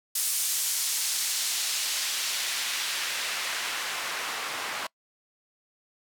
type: noise with band-pass filter sweep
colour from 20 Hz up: white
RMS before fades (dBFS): -30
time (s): 0.15-4.87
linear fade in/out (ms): 5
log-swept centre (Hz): 8900 to 1100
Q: 0.73
effects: noise-tail reverb RT60 0.1 s tail -24 dB re dry